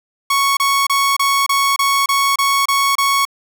sawtooth tone bursts, 1108.7 Hz, C#6, in tune, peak -9 dBFS, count 10, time 0.3-3.252 s, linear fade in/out 5 ms, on 270 ms, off 28 ms, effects none

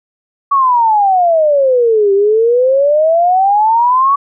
sine exponential two-way sweep, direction down then up, 1136 to 390 to 1136 Hz, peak -7 dBFS, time 0.51-4.16 s, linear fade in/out 10 ms, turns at 2.13 s, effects none

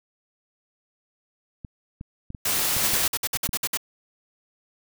clicks, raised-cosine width 5 ms, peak -23 dBFS, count 8, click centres 1.648 / 2.011 / 2.304 / 2.348 / 2.767 / 2.935 / 3.355 / 3.492 s
white noise, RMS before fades -24 dBFS, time 2.45-3.08 s, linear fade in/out 5 ms
white noise bursts, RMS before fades -25 dBFS, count 10, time 2.83-3.773 s, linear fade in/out 5 ms, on 43 ms, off 57 ms
effects none

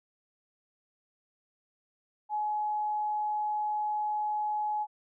sine tone, 845 Hz, G#5, 30 cents sharp, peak -28 dBFS, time 2.29-4.87 s, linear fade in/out 50 ms, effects none

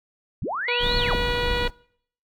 sine linear two-way sweep, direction up then down, 46.25 to 4435 to 46.25 Hz, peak -25 dBFS, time 0.42-1.16 s, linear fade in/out 0 ms, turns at 0.97 s
harmonic tone, 484.9 Hz, B4, 32 cents flat, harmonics 1 / 2 / 3 / 4 / 5 / 6 / 7 / 8 / 9, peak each -27 / -30 / -32 / -33 / -34 / -35 / -35 / -36 / -37 dBFS, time 0.68-1.68 s, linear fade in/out 5 ms
brown noise, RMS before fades -27 dBFS, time 0.79-1.71 s, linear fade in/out 50 ms
effects noise-tail reverb RT60 0.6 s tail -23 dB re dry

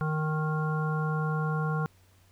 harmonic tone, 155 Hz, D#3, 6 cents flat, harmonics 1 / 3 / 5 / 7 / 9, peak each -27 / -37 / -39 / -37 / -37 dBFS, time 0.01-1.86 s, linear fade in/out 0 ms, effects added 93 Hz sine -60 dBFS peak until 2.31 s + pink hiss -64 dBFS RMS until 2.31 s

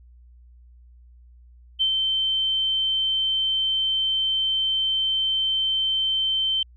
sine tone with ADSR envelope, 3100 Hz, G7, 20 cents flat, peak -17 dBFS, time 1.79-6.63 s, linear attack 25 ms, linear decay 83 ms, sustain -3 dB, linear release 4 ms, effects added 60 Hz sine -47 dBFS peak until 6.76 s

